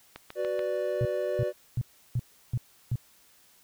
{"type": "click train", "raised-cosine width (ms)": 0.3, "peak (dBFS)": -24, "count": 4, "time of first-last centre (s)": [0.16, 0.592], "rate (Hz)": 6.94}
{"type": "chord", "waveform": "triangle", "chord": "B minor", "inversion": "second", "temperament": "equal with one note detuned", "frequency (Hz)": [372.6, 493.9, 587.3], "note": ["F#4", "B4", "D5"], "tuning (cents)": [12, 0, 0], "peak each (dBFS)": [-31, -31, -28], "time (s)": [0.35, 1.53], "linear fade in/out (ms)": 50}
{"type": "tone bursts", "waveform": "sine", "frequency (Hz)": 122, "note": "B2", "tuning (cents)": -21, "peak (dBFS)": -24, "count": 6, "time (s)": [1.01, 2.956], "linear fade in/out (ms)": 0, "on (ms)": 41, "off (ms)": 340}
{"effects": ["white hiss -60 dBFS RMS until 3.63 s"]}